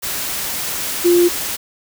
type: tone in noise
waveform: sine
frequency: 349.2 Hz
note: F4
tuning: in tune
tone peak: -9 dBFS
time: 1.04-1.29 s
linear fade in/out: 20 ms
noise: white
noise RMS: -23 dBFS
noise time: 0.02-1.57 s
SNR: +11 dB
effects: none